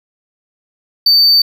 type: tone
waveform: triangle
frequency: 4580 Hz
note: D8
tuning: 44 cents flat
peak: -5 dBFS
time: 1.06-1.42 s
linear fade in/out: 5 ms
effects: none